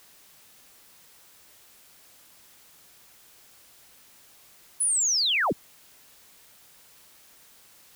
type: linear sweep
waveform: sine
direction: down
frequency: 10350 to 73.42 Hz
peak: -21 dBFS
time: 4.8-5.53 s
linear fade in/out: 10 ms
effects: white hiss -55 dBFS RMS until 7.95 s